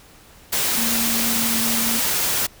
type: tone in noise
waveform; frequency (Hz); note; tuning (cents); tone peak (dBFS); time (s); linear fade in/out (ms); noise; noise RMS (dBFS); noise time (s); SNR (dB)
sine; 230; A#3; -23; -25; 0.77-2; 10; white; -21; 0.52-2.47; -7
effects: pink hiss -48 dBFS RMS until 2.6 s